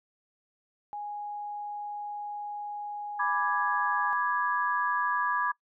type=tone; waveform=sine; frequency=828 Hz; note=G#5; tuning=5 cents flat; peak=-34 dBFS; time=0.93-4.13 s; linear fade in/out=0 ms
type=chord; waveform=sine; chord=G# diminished; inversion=first; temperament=equal; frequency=987.8 / 1174.7 / 1661.2 Hz; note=B5 / D6 / G#6; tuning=0 / 0 / 0 cents; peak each=-30 dBFS; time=3.19-5.52 s; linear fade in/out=10 ms
effects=noise-tail reverb RT60 0.1 s tail -22 dB re dry